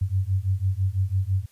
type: beating tone pair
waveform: sine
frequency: 92.5 / 98.5 Hz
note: F#2 / G2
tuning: 0 / +9 cents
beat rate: 6 Hz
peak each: -24 dBFS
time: 0.01-1.46 s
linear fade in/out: 10 ms
effects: white hiss -61 dBFS RMS until 1.51 s + resampled to 32000 Hz